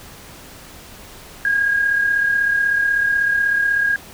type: tone pair together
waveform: sine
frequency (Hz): 1630 / 1666.2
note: G#6 / G#6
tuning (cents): -33 / +5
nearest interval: unison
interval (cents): 38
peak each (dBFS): -15 / -25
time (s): 1.45-3.96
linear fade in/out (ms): 2
effects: pink hiss -40 dBFS RMS until 4.13 s